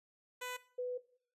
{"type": "tone pair in turn", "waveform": ["10% pulse", "sine"], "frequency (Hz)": [498.7, 496.9], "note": ["B4", "B4"], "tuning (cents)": [17, 11], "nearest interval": "unison", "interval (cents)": 6, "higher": "first", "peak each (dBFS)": [-32, -35], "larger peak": "first", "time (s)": [[0.41, 0.57], [0.78, 0.98]], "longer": "second", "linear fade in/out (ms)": 10, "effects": ["noise-tail reverb RT60 0.5 s tail -17 dB re dry", "resampled to 32000 Hz"]}